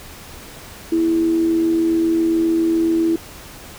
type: tone with amplitude modulation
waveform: sine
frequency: 329.6 Hz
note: E4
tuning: in tune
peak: -12 dBFS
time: 0.92-3.16 s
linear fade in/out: 5 ms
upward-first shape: sine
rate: 87.3 Hz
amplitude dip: 40%
effects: pink hiss -38 dBFS RMS until 3.78 s